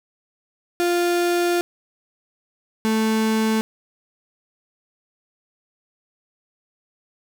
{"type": "tone pair in turn", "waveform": "35% pulse", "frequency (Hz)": [349.2, 220], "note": ["F4", "A3"], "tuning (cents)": [0, 0], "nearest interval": "minor sixth", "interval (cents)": 800, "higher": "first", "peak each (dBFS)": -16, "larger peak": "neither", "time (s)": [[0.8, 1.61], [2.85, 3.61]], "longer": "first", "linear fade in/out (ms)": 0, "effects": []}